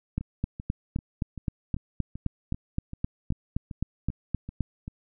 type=two click trains; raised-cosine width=5 ms; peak=-24 / -14 dBFS; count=13 / 18; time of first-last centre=0.21-4.879 / 0.18-4.607 s; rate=2.57 / 3.84 Hz; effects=none